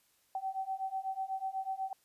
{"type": "beating tone pair", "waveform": "sine", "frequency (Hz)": [763, 771.1], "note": ["G5", "G5"], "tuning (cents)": [-47, -29], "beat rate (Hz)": 8.1, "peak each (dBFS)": [-38, -37], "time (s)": [0.35, 1.93], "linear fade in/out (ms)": 2, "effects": ["white hiss -71 dBFS RMS until 2.04 s", "resampled to 32000 Hz"]}